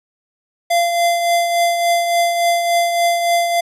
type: tone with tremolo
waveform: square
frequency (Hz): 688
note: F5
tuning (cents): -26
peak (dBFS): -12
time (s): 0.7-3.61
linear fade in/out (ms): 10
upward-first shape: triangle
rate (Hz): 3.5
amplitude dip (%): 50
effects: resampled to 32000 Hz